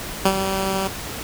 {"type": "tone with ADSR envelope", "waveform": "10% pulse", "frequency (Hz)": 192.5, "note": "G3", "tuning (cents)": -31, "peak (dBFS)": -4, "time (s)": [0.25, 0.88], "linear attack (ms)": 4, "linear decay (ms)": 65, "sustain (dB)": -9, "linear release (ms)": 9, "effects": ["pink hiss -31 dBFS RMS until 1.23 s"]}